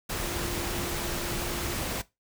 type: tone in noise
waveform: sine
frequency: 347.4 Hz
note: F4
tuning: 9 cents flat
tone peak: -38 dBFS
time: 0.22-1.74 s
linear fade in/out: 10 ms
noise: pink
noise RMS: -32 dBFS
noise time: 0.09-2.02 s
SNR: -9 dB
effects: noise-tail reverb RT60 0.2 s tail -18 dB re dry